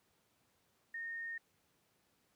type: tone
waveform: sine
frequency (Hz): 1840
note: A#6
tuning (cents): -23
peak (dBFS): -40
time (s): 0.94-1.38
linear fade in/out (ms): 5
effects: pink hiss -75 dBFS RMS until 2.35 s + high-pass 100 Hz 12 dB/octave